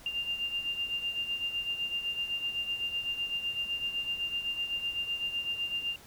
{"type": "beating tone pair", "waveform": "sine", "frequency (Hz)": [2794, 2801.9], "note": ["F7", "F7"], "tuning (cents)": [0, 5], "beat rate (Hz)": 7.9, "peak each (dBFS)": [-32, -38], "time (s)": [0.06, 5.96], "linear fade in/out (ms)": 2, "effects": ["pink hiss -53 dBFS RMS until 6.06 s"]}